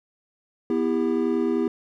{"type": "chord", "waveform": "triangle", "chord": "E minor", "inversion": "second", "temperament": "equal with one note detuned", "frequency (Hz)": [246.9, 329.6, 399.8], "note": ["B3", "E4", "G4"], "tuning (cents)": [0, 0, 34], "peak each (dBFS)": -23, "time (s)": [0.7, 1.68], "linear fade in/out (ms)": 2, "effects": []}